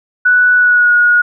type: tone with pitch glide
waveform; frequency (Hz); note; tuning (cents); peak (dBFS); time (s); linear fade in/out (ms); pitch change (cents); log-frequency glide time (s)
sine; 1480 to 1447; F#6 to F#6; 0 to -39; -6; 0.25-1.22; 10; -39; 0.55-0.93
effects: none